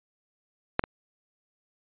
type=clicks; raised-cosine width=0.5 ms; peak=-6 / -14 dBFS; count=2; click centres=0.794 / 0.839 s; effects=resampled to 8000 Hz